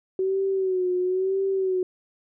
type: tone with vibrato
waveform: sine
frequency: 374.9 Hz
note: F#4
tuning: 23 cents sharp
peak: -21 dBFS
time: 0.19-1.83 s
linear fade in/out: 2 ms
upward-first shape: sine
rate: 1 Hz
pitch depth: 62 cents each way
effects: none